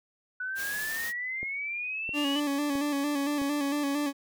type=exponential sweep; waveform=sine; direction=up; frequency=1481 to 3007 Hz; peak=-31 dBFS; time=0.4-2.4 s; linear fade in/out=5 ms
type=noise; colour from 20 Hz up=white; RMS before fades=-38 dBFS; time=0.55-1.13 s; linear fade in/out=50 ms
type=click train; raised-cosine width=2 ms; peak=-28 dBFS; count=4; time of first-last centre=1.43-3.417 s; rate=1.51 Hz
type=tone with vibrato; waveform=40% pulse; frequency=286.2 Hz; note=D4; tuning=45 cents flat; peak=-26 dBFS; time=2.13-4.13 s; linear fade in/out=50 ms; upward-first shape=square; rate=4.4 Hz; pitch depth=42 cents each way
effects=none